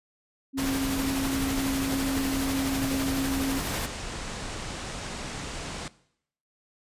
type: tone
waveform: sine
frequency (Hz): 270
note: C#4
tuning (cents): -45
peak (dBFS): -26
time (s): 0.53-3.62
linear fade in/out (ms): 50
type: noise with tremolo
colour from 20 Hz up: pink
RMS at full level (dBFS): -30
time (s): 0.57-3.87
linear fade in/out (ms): 20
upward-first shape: sine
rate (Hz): 12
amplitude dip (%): 25
type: low-pass noise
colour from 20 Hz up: pink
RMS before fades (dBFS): -36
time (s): 3.69-5.88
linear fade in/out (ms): 2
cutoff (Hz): 9000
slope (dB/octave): 48
effects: noise-tail reverb RT60 0.7 s tail -19 dB re dry + resampled to 32000 Hz